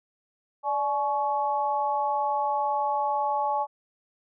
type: tone with amplitude modulation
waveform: sine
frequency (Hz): 850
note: G#5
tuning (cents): +40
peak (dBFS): -19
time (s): 0.63-3.67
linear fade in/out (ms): 50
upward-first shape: sine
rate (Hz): 262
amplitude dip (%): 95
effects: none